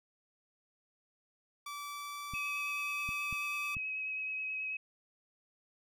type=tone with pitch glide; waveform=sawtooth; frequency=1157 to 1172.5 Hz; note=D6 to D6; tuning=-26 to -3 cents; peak=-37 dBFS; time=1.66-3.75 s; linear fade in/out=5 ms; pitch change=+23 cents; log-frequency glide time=1.86-3.52 s
type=clicks; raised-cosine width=5 ms; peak=-32 dBFS; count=4; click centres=2.337 / 3.09 / 3.327 / 3.768 s
type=tone with vibrato; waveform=sine; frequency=2549 Hz; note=D#7; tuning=41 cents sharp; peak=-35 dBFS; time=2.34-4.77 s; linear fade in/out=5 ms; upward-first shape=sine; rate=9.3 Hz; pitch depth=13 cents each way
effects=none